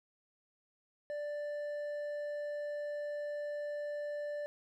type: tone with hard clipping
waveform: sine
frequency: 588 Hz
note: D5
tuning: 2 cents sharp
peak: -38 dBFS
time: 1.1-4.46 s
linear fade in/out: 0 ms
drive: 5 dB
effects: none